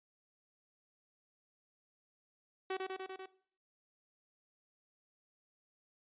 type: tone with echo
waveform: sawtooth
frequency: 378.5 Hz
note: F#4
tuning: 39 cents sharp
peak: -31 dBFS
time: 2.7-2.77 s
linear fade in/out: 5 ms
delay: 98 ms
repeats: 5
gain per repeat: -2 dB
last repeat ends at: 3.26 s
effects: noise-tail reverb RT60 0.5 s tail -17 dB re dry + resampled to 8000 Hz